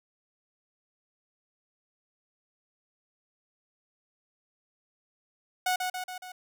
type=tone with echo; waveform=sawtooth; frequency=735 Hz; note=F#5; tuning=12 cents flat; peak=-21 dBFS; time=5.66-5.76 s; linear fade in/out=5 ms; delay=140 ms; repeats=4; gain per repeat=-4 dB; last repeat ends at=6.32 s; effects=none